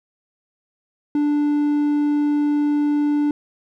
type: tone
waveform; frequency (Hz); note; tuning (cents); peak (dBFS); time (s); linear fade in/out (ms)
triangle; 293.7; D4; 0; -14; 1.15-3.31; 2
effects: none